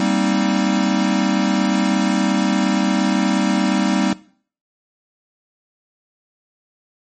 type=chord; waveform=square; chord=C minor seventh; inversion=second; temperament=equal; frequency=196 / 233.1 / 261.6 / 311.1 Hz; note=G3 / Bb3 / C4 / Eb4; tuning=0 / 0 / 0 / 0 cents; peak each=-20 / -23 / -22 / -23 dBFS; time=0-4.13 s; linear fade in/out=2 ms; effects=noise-tail reverb RT60 0.5 s tail -20 dB re dry + MP3 32 kbps